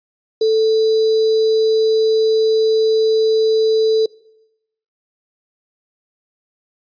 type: tone with sample-and-hold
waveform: sine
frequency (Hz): 440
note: A4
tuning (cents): 0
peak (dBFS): -11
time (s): 0.41-4.06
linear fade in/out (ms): 5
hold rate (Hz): 4410
effects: noise-tail reverb RT60 0.9 s tail -23 dB re dry + resampled to 11025 Hz